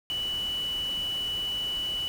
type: tone in noise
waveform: sine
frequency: 2960 Hz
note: F#7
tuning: in tune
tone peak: -28 dBFS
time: 0.1-2.08 s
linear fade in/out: 0 ms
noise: pink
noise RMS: -43 dBFS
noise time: 0.1-2.08 s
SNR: +12 dB
effects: none